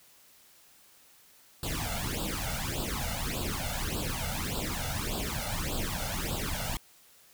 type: noise with flanger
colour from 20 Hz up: pink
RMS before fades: -33 dBFS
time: 1.63-6.77 s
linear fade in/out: 2 ms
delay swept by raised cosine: 0.24 to 1.44 ms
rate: 1.7 Hz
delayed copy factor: +0.9
effects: white hiss -59 dBFS RMS until 7.33 s